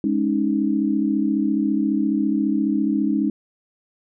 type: chord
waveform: sine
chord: Ab suspended fourth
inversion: none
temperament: just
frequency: 207.7 / 276.9 / 311.5 Hz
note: Ab3 / Db4 / Eb4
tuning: 0 / -2 / +2 cents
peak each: -22 dBFS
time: 0.04-3.3 s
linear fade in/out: 2 ms
effects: none